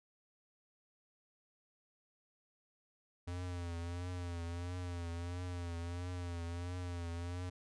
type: tone with vibrato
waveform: square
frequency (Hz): 87.31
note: F2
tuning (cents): 0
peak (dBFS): -40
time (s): 3.27-7.5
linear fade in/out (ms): 10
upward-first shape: triangle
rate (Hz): 1.5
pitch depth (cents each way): 64
effects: resampled to 22050 Hz